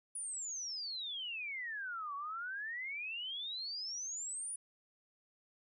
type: exponential two-way sweep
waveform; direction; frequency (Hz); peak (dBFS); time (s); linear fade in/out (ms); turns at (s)
sine; down then up; 9900 to 1108.7 to 9900; -39; 0.15-4.56; 5; 2.15
effects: none